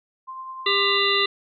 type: tone with tremolo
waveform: sine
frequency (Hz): 1046.5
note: C6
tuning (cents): 0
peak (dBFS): -31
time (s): 0.27-0.99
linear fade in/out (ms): 20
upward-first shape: triangle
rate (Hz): 9.8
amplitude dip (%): 35
type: harmonic tone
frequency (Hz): 398.3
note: G4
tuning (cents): +28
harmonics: 1 / 3 / 5 / 7 / 9 / 10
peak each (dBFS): -25 / -25 / -25 / -25 / -25 / -25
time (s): 0.66-1.26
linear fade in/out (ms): 5
effects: none